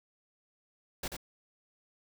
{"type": "noise with echo", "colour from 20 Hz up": "pink", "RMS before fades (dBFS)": -36, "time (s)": [1.03, 1.08], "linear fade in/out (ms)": 5, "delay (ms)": 87, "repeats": 1, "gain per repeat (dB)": -5, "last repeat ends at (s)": 1.167, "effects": []}